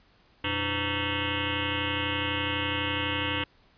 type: tone with frequency modulation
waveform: sine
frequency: 1544 Hz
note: G6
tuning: 27 cents flat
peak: -26 dBFS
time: 0.44-3.44 s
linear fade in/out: 5 ms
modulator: 208 Hz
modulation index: 7.6
effects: pink hiss -62 dBFS RMS until 3.77 s + resampled to 11025 Hz